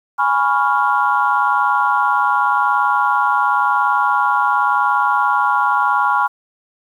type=chord; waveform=sine; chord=C# dominant seventh; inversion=second; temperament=equal; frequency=830.6 / 987.8 / 1108.7 / 1396.9 Hz; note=G#5 / B5 / C#6 / E#6; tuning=0 / 0 / 0 / 0 cents; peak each=-18 dBFS; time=0.18-6.28 s; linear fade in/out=20 ms; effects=tanh soft clip ceiling -2 dBFS + 8-bit